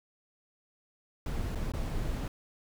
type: noise with dropouts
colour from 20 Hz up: brown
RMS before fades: -33 dBFS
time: 1.26-2.28 s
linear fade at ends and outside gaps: 2 ms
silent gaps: 1.55-1.555 / 1.72-1.736 s
effects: none